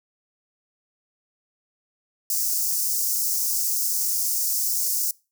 white high-pass noise, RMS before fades -24 dBFS, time 2.3-5.11 s, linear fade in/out 2 ms, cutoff 5100 Hz, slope 48 dB/octave, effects noise-tail reverb RT60 0.3 s tail -24 dB re dry

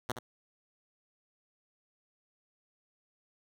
5% pulse tone with echo, 123.47 Hz, B2, in tune, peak -20 dBFS, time 0.09-0.12 s, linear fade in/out 5 ms, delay 70 ms, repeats 1, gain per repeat -9 dB, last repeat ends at 0.19 s, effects none

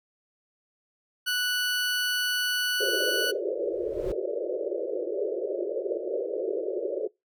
20% pulse tone, 1480 Hz, F#6, in tune, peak -20 dBFS, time 1.26-3.32 s, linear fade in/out 20 ms
pink band-pass noise, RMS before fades -30 dBFS, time 2.8-7.08 s, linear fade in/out 10 ms, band 350 to 590 Hz, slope 96 dB/octave
brown noise with exponential growth, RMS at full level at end -34 dBFS, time 3.56-4.12 s, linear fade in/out 1 ms, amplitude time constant 120 ms
effects noise-tail reverb RT60 0.2 s tail -24 dB re dry

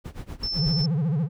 brown noise with tremolo, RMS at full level -33 dBFS, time 0.04-0.83 s, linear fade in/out 20 ms, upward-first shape sine, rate 8.1 Hz, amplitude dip 90%
sine tone, 5310 Hz, E8, 12 cents sharp, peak -26 dBFS, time 0.43-0.86 s, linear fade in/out 5 ms
triangle tone with vibrato, 155.56 Hz, D#3, in tune, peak -19 dBFS, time 0.55-1.29 s, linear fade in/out 50 ms, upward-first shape sine, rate 14 Hz, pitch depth 210 cents each way
effects none

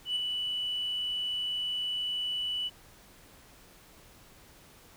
sine tone with ADSR envelope, 2966 Hz, F#7, 4 cents sharp, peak -24 dBFS, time 0.05-2.7 s, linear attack 110 ms, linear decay 9 ms, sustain -5 dB, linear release 33 ms, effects tanh soft clip ceiling -25 dBFS + pink hiss -56 dBFS RMS until 4.96 s

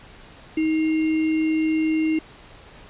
sine tone with sample-and-hold, 315.3 Hz, D#4, 23 cents sharp, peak -18 dBFS, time 0.57-2.19 s, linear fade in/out 5 ms, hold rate 2450 Hz, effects pink hiss -46 dBFS RMS until 2.89 s + resampled to 8000 Hz

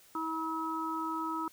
harmonic tone, 321.7 Hz, E4, 42 cents flat, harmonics 1 / 3 / 4, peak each -37 / -37 / -36 dBFS, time 0.15-1.48 s, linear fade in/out 2 ms, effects white hiss -60 dBFS RMS until 1.52 s

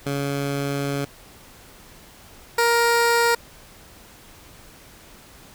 15% pulse tone pair in turn, 140.6 / 469.1 Hz, C#3 / A#4, +25 / +11 cents, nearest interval octave + major sixth, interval 2086 cents, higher second, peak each -17 / -10 dBFS, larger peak second, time 0.06-1.05 / 2.58-3.35 s, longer first, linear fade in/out 5 ms, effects pink hiss -47 dBFS RMS until 5.54 s

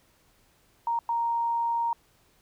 sine tone bursts at uneven times, 932.3 Hz, A#5, in tune, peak -24 dBFS, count 2, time 0.87-0.99 / 1.09-1.93 s, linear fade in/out 2 ms, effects pink hiss -64 dBFS RMS until 2.41 s

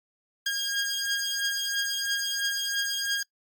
15% pulse beating tone pair, 1622 / 1625 Hz, G#6 / G#6, -41 / -38 cents, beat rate 3 Hz, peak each -22 / -25 dBFS, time 0.46-3.23 s, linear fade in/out 5 ms, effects noise-tail reverb RT60 0.1 s tail -24 dB re dry + Opus 32 kbps

